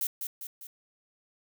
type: noise with echo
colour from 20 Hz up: violet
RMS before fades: -30 dBFS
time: 0.01-0.07 s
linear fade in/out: 2 ms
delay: 200 ms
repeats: 3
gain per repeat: -5 dB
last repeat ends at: 0.67 s
effects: none